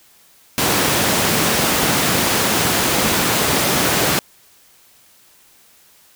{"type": "high-pass noise", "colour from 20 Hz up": "pink", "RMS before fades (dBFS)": -17, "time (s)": [0.58, 4.19], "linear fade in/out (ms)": 0, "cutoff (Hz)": 140, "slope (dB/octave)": 12, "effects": ["white hiss -51 dBFS RMS until 6.15 s"]}